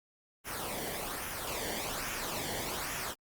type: noise with flanger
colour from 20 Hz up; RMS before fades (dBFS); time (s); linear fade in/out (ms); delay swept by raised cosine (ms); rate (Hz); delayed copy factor
pink; -37; 0.44-3.15; 50; 0.23 to 0.79; 1.2; -0.6
effects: Opus 32 kbps